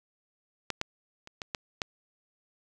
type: clicks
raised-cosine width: 0.2 ms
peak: -13 / -12 / -28 / -19 / -14 / -12 dBFS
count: 6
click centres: 0.703 / 0.814 / 1.274 / 1.418 / 1.548 / 1.818 s
effects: none